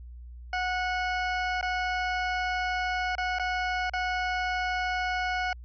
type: tone with dropouts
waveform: 20% pulse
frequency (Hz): 733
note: F#5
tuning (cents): -16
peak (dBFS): -22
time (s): 0.53-5.53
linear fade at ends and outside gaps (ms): 2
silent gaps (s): 1.612-1.627 / 3.153-3.181 / 3.386-3.396 / 3.897-3.935
effects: added 60 Hz sine -41 dBFS peak until 5.64 s + resampled to 11025 Hz